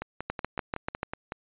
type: two click trains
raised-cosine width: 0.5 ms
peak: -14 / -18 dBFS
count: 6 / 8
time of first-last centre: 0.3-1.031 / 0.02-1.321 s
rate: 6.84 / 5.38 Hz
effects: resampled to 8000 Hz